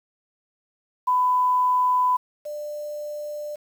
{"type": "tone pair in turn", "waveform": "sine", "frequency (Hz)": [1000, 594.6], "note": ["B5", "D5"], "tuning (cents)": [21, 21], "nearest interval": "major sixth", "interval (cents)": 900, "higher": "first", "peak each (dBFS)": [-17, -29], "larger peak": "first", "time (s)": [[1.07, 2.17], [2.45, 3.56]], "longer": "second", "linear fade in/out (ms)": 10, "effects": ["8-bit"]}